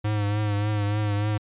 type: tone with vibrato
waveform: square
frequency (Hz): 104.2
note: G#2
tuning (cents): +6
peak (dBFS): -23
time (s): 0.04-1.38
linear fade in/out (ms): 10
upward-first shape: triangle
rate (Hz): 3.4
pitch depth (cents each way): 48
effects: resampled to 8000 Hz